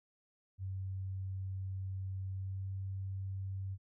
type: tone with pitch glide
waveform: sine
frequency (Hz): 95.3 to 96.24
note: G2 to G2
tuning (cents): -48 to -31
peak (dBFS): -37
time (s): 0.58-3.78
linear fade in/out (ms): 50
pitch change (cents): +17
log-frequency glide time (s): 2.31-2.69
effects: none